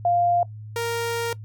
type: tone pair in turn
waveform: sine / sawtooth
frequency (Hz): 698.5 / 466.2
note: F5 / A#4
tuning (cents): 0 / 0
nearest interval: perfect fifth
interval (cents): 700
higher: first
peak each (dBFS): -17 / -20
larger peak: first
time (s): 0.05-0.43 / 0.76-1.33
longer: second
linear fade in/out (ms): 2
effects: noise-tail reverb RT60 0.1 s tail -20 dB re dry + added 107 Hz sine -35 dBFS peak until 1.44 s